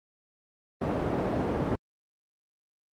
white low-pass noise, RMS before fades -28 dBFS, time 0.81-1.76 s, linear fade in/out 10 ms, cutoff 530 Hz, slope 12 dB/octave, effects high-pass 60 Hz 12 dB/octave + Opus 24 kbps

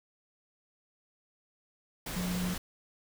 sine tone in noise, 180.2 Hz, F#3, 45 cents flat, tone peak -31 dBFS, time 2.16-2.54 s, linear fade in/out 5 ms, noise pink, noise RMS -38 dBFS, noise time 2.06-2.58 s, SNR +4 dB, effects none

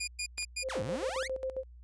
15% pulse tone bursts, 2431 Hz, D#7, 41 cents flat, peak -26 dBFS, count 4, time 0-0.638 s, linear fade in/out 10 ms, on 77 ms, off 110 ms
clicks, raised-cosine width 0.2 ms, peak -27 / -34 dBFS, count 2, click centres 0.381 / 0.426 s
sine tone with tremolo, 523.3 Hz, C5, in tune, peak -31 dBFS, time 0.62-1.64 s, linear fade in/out 50 ms, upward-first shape square, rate 7.4 Hz, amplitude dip 75%
sawtooth exponential two-way sweep, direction down then up, 2349 to 93.6 to 2349 Hz, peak -32 dBFS, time 0.69-1.28 s, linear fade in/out 10 ms, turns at 0.82 s
effects added 60 Hz sine -49 dBFS peak until 1.83 s + resampled to 22050 Hz

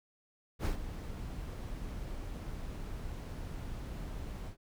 brown noise with ADSR envelope, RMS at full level -29 dBFS, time 0.59-4.57 s, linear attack 65 ms, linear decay 110 ms, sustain -12 dB, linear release 98 ms, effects none

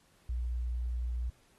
sine tone, 60.2 Hz, B1, 44 cents flat, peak -31 dBFS, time 0.29-1.3 s, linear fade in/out 5 ms, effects pink hiss -67 dBFS RMS until 1.58 s + AAC 32 kbps

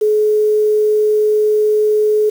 sine tone with quantisation, 425.6 Hz, G#4, 42 cents sharp, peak -10 dBFS, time 0.01-2.3 s, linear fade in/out 10 ms, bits 6, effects none

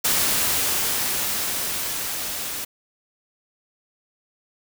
white noise with level ramp, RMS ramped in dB -20 to -30 dBFS, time 0.04-2.65 s, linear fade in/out 10 ms, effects none

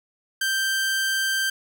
sawtooth tone, 1568 Hz, G6, in tune, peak -18 dBFS, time 0.41-1.5 s, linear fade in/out 5 ms, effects none

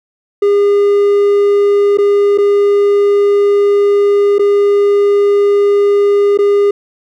triangle tone with dropouts, 405.9 Hz, G#4, 40 cents flat, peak -5 dBFS, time 0.42-6.71 s, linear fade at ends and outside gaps 5 ms, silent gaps 1.974-1.984 / 2.377-2.383 / 4.384-4.393 / 6.375-6.387 s, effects none

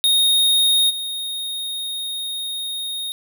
square tone with level steps, 3715 Hz, A#7, 7 cents flat, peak -14 / -25 dBFS, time 0.04-3.12 s, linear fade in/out 0 ms, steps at 0.89 s, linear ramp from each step 20 ms, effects none

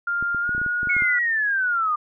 sine tone with pitch glide, 1400 to 1445.2 Hz, F6 to F#6, +4 to -41 cents, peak -21 dBFS, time 0.07-1.19 s, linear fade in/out 5 ms, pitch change +55 cents, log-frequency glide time 0.41-0.51 s
clicks, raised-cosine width 3 ms, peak -23 dBFS, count 11, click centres 0.226 / 0.347 / 0.493 / 0.549 / 0.58 / 0.616 / 0.663 / 0.831 / 0.872 / 0.966 / 1.022 s
sine linear sweep, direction down, 2226 to 1192 Hz, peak -19 dBFS, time 0.89-1.96 s, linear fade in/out 10 ms
effects none

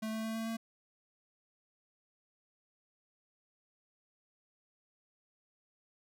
square tone with pitch steps, 219 / 220.8 / 222.6 / 224.4 / 226.2 Hz, A3 / A3 / A3 / A3 / A3, -8 / +6 / +20 / +34 / +48 cents, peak -36 dBFS, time 0.02-0.57 s, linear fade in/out 10 ms, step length 110 ms, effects none

